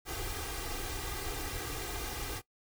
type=noise with comb filter; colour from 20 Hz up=pink; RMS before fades=-38 dBFS; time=0.05-2.42 s; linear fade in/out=50 ms; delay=2.5 ms; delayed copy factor=+0.8; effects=noise-tail reverb RT60 0.1 s tail -19 dB re dry